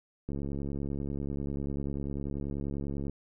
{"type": "click train", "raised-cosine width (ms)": 3, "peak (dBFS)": -23, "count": 198, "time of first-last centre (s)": [0.29, 3.096], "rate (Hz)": 70.2, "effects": []}